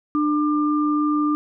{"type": "tone pair together", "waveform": "sine", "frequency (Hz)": [298.9, 1195.6], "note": ["D4", "D6"], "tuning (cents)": [31, 31], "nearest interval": "2 octaves", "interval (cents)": 2400, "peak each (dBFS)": [-18, -24], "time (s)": [0.15, 1.35], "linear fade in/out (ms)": 0, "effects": []}